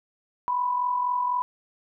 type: tone pair together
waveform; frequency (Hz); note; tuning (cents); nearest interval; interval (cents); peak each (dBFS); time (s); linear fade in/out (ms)
sine; 986 / 1030; B5 / C6; -3 / -28; minor second; 75; -23 / -32; 0.48-1.42; 0
effects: none